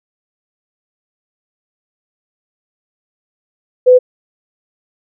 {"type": "tone", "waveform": "sine", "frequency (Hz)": 503, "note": "B4", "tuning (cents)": 32, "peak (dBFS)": -3, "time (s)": [3.86, 3.99], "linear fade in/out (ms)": 20, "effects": []}